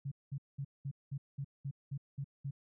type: tone bursts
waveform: sine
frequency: 138.59 Hz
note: C#3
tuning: in tune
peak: -36 dBFS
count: 10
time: 0.05-2.51 s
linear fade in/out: 10 ms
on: 66 ms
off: 200 ms
effects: none